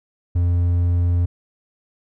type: tone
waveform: triangle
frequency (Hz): 87.31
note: F2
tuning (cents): 0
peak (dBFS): -13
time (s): 0.35-1.26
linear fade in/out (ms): 10
effects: none